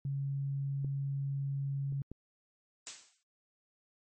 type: tone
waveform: sine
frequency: 138.59 Hz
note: C#3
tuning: in tune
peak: -32 dBFS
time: 0.05-2.02 s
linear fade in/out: 2 ms
type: clicks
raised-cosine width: 3 ms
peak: -31 / -39 / -30 dBFS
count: 3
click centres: 0.846 / 1.924 / 2.116 s
type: noise with exponential decay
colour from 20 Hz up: blue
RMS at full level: -35 dBFS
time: 2.87-3.23 s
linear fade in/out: 0 ms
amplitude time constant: 78 ms
effects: MP3 32 kbps